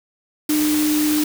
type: tone in noise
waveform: sine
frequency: 302.7 Hz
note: D#4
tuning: 48 cents flat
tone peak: -16 dBFS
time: 0.49-1.24 s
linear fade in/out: 5 ms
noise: white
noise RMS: -25 dBFS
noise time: 0.49-1.24 s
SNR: +6 dB
effects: none